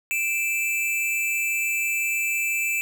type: tone pair together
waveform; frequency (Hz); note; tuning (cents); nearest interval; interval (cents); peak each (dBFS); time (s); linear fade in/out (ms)
square; 2355 / 2629; D7 / E7; +4 / -5; major second; 191; -26; 0.11-2.81; 0
effects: none